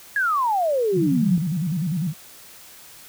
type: exponential sweep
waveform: sine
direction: down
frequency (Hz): 1700 to 164.1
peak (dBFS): -18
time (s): 0.16-1.38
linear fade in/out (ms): 2
type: tone with vibrato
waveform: sine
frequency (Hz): 166.7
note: E3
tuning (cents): +20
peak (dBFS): -21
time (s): 0.92-2.14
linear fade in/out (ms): 50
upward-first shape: square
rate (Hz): 10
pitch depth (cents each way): 170
effects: white hiss -45 dBFS RMS until 3.08 s